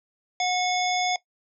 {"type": "harmonic tone with a mistuned harmonic", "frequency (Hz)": 728, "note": "F#5", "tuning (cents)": -28, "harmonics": [1, 3, 5, 7, 9], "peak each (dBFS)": [-24, -29, -31, -32, -34], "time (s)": [0.4, 1.16], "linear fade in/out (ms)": 2, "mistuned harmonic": 5, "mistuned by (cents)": -78, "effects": ["noise-tail reverb RT60 0.1 s tail -18 dB re dry"]}